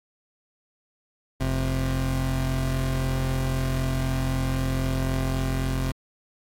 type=tone pair together; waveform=30% pulse; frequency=43.92 / 131.6 Hz; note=F1 / C3; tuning=+11 / +10 cents; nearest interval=octave + perfect fifth; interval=1899 cents; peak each=-24 / -23 dBFS; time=1.4-5.92 s; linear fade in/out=10 ms; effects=AAC 64 kbps